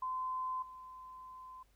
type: tone with level steps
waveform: sine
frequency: 1028 Hz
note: C6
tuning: 31 cents flat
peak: -35 / -48 dBFS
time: 0.02-1.63 s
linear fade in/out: 5 ms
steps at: 0.62 s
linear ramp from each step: 5 ms
effects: added 50 Hz sine -68 dBFS peak until 1.75 s + pink hiss -74 dBFS RMS until 1.75 s